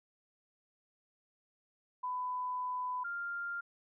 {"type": "tone pair in turn", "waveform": "sine", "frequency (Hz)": [1000, 1396.6], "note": ["B5", "F6"], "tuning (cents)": [21, 0], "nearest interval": "tritone", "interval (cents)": 579, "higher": "second", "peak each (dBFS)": [-34, -36], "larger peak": "first", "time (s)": [[2.03, 3.04], [3.04, 3.61]], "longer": "first", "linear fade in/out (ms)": 10, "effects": []}